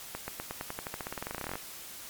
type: accelerating click train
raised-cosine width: 0.5 ms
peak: -20 dBFS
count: 25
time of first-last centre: 0.15-1.555 s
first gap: 130 ms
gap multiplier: 0.92
effects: white hiss -45 dBFS RMS until 2.09 s + MP3 96 kbps